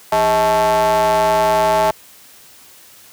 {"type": "ring-modulated tone", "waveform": "square", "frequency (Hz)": 116.54, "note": "A#2", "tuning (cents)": 0, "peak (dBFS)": -10, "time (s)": [0.12, 1.91], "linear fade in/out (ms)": 5, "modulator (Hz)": 755, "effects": ["white hiss -44 dBFS RMS until 3.12 s", "high-pass 60 Hz 12 dB/octave"]}